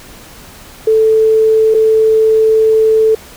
sine tone with dropouts, 440 Hz, A4, in tune, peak -6 dBFS, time 0.87-3.15 s, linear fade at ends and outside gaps 5 ms, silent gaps 1.742-1.746 s, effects pink hiss -36 dBFS RMS until 3.36 s

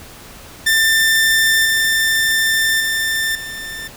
sawtooth tone with level steps, 1787 Hz, A6, 26 cents sharp, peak -8 / -10 / -13 / -23 dBFS, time 0.66-3.88 s, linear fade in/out 10 ms, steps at 1.65 / 2.8 / 3.35 s, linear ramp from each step 2 ms, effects pink hiss -38 dBFS RMS until 3.96 s

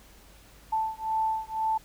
sine beating tone pair, 880 / 882 Hz, A5 / A5, 0 / +4 cents, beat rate 2 Hz, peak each -29 dBFS, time 0.72-1.78 s, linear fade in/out 10 ms, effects added 50 Hz sine -55 dBFS peak until 1.84 s + pink hiss -55 dBFS RMS until 1.84 s

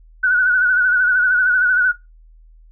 sine tone with vibrato, 1480 Hz, F#6, in tune, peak -12 dBFS, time 0.23-1.92 s, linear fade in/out 10 ms, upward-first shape sine, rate 13 Hz, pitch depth 58 cents each way, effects noise-tail reverb RT60 0.2 s tail -18 dB re dry + added 40 Hz sine -43 dBFS peak until 2.71 s

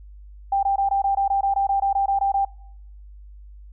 sine tone bursts, 790 Hz, G5, 13 cents sharp, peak -17 dBFS, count 15, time 0.52-2.45 s, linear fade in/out 5 ms, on 110 ms, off 20 ms, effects noise-tail reverb RT60 0.8 s tail -25 dB re dry + added 50 Hz sine -40 dBFS peak until 3.72 s

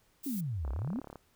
violet noise, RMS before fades -43 dBFS, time 0.23-0.41 s, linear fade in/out 10 ms
sine exponential two-way sweep, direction down then up, 293.7 to 58 to 293.7 Hz, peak -32 dBFS, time 0.26-1 s, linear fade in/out 5 ms, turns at 0.71 s
click train, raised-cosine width 1 ms, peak -31 dBFS, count 19, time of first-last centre 0.65-1.157 s, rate 35.5 Hz
effects pink hiss -69 dBFS RMS until 1.35 s

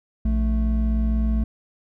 triangle tone pair together, 57.82 / 220 Hz, A#1 / A3, -13 / 0 cents, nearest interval octave + major seventh, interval 2313 cents, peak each -17 / -23 dBFS, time 0.25-1.44 s, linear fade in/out 5 ms, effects none

